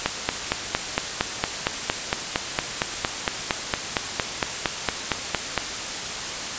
click train, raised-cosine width 0.3 ms, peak -3 dBFS, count 25, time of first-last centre 0.06-5.577 s, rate 4.35 Hz, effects white hiss -29 dBFS RMS until 6.58 s + resampled to 16000 Hz

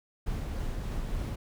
brown noise with tremolo, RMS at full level -32 dBFS, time 0.26-1.36 s, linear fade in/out 10 ms, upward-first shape triangle, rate 3.4 Hz, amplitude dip 25%, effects none

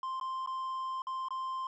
triangle tone with dropouts, 1047 Hz, C6, 1 cent sharp, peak -32 dBFS, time 0.03-1.67 s, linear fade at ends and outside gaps 2 ms, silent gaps 0.199-0.211 / 0.462-0.473 / 1.02-1.069 / 1.285-1.306 s, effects resampled to 16000 Hz

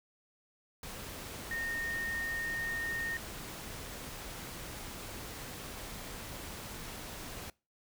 sine tone in noise, 1841 Hz, A#6, 22 cents flat, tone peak -34 dBFS, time 1.51-3.17 s, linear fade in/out 2 ms, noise pink, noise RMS -44 dBFS, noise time 0.83-7.5 s, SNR +7 dB, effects noise-tail reverb RT60 0.3 s tail -24 dB re dry

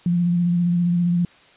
sine tone with vibrato, 174.2 Hz, F3, 4 cents flat, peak -16 dBFS, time 0.06-1.25 s, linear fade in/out 2 ms, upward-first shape square, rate 15 Hz, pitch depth 20 cents each way, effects white hiss -51 dBFS RMS until 1.56 s + resampled to 8000 Hz

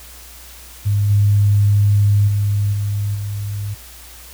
sine tone with level steps, 102.3 Hz, G#2, 26 cents flat, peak -13 / -10 / -14 / -17 / -21 dBFS, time 0.85-3.75 s, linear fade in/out 20 ms, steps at 1.09 / 2.27 / 2.72 / 3.14 s, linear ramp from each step 20 ms, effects added 60 Hz sine -41 dBFS peak until 4.33 s + white hiss -40 dBFS RMS until 4.33 s

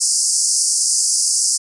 white band-pass noise, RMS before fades -17 dBFS, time 0-1.58 s, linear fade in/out 20 ms, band 4800 to 10000 Hz, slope 96 dB/octave, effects resampled to 24000 Hz

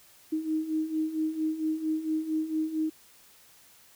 sine beating tone pair, 311.1 / 315.5 Hz, D#4 / D#4, 0 / +24 cents, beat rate 4.4 Hz, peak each -33 / -28 dBFS, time 0.32-2.9 s, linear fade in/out 10 ms, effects white hiss -57 dBFS RMS until 3.95 s

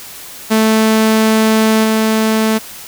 sawtooth tone with level steps, 219.7 Hz, A3, 2 cents flat, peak -5 / -7 dBFS, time 0.5-2.59 s, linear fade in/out 20 ms, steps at 1.83 s, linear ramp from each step 20 ms, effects white hiss -32 dBFS RMS until 2.87 s

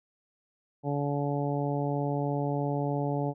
harmonic tone, 143.1 Hz, D3, 45 cents flat, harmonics 1 / 2 / 3 / 4 / 5 / 6, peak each -30 / -33 / -35 / -36 / -37 / -38 dBFS, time 0.83-3.34 s, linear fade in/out 50 ms, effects none

